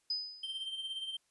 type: tone with exponential decay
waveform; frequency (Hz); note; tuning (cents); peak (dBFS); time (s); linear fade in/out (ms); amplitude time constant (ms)
sine; 5000; D#8; +8; -30; 0.1-0.66; 5; 120
type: tone with tremolo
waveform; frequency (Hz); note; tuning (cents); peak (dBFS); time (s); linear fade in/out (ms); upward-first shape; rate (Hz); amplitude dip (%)
triangle; 3136; G7; 0; -34; 0.43-1.17; 5; sine; 17; 55
effects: white hiss -75 dBFS RMS until 1.3 s + resampled to 24000 Hz